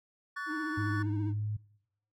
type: chord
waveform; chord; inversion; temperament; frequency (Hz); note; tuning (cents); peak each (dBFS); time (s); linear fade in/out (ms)
triangle; F# minor; second; equal with one note detuned; 1130.1 / 1480 / 1760; C#6 / F#6 / A6; +33 / 0 / 0; -38; 0.36-1.03; 10
type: tone with vibrato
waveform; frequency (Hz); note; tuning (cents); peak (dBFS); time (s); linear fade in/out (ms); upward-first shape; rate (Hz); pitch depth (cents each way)
triangle; 311.1; D#4; 0; -33; 0.46-1.34; 50; triangle; 15; 70
type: tone with pitch glide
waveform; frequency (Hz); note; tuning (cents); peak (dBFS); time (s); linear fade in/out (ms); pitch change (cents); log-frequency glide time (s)
sine; 103.83 to 105.77; G#2 to G#2; 0 to +32; -31; 0.77-1.57; 10; +32; 1.28-1.42
effects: noise-tail reverb RT60 0.8 s tail -23 dB re dry